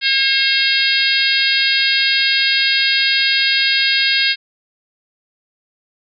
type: harmonic tone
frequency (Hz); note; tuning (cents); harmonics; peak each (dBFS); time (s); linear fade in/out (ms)
539; C#5; -49; 3 / 4 / 5 / 6 / 7 / 8 / 9; -20 / -20 / -20 / -20 / -20 / -20 / -20; 0.01-4.36; 50
effects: MP3 96 kbps